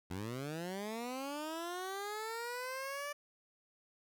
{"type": "linear sweep", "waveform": "15% pulse", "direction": "up", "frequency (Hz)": [85, 587.3], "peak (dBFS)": -33, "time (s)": [0.1, 3.13], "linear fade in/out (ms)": 10, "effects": []}